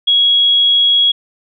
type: tone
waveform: sine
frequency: 3322 Hz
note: G#7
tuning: in tune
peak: -8 dBFS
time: 0.07-1.12 s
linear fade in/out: 10 ms
effects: none